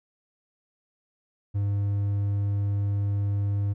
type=tone; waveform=triangle; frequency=100.9 Hz; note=G#2; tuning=49 cents flat; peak=-21 dBFS; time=1.54-3.74 s; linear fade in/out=20 ms; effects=none